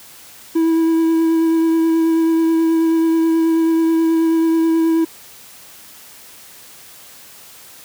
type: tone with vibrato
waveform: triangle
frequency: 326.7 Hz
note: E4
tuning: 15 cents flat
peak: -10 dBFS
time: 0.55-5.05 s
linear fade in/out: 10 ms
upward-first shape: triangle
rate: 9.3 Hz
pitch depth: 16 cents each way
effects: white hiss -41 dBFS RMS until 7.84 s + high-pass 60 Hz 12 dB/octave